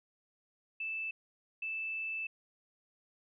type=tone bursts at uneven times; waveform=sine; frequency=2637 Hz; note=E7; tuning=in tune; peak=-35 dBFS; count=2; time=0.8-1.11 / 1.62-2.27 s; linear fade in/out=5 ms; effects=none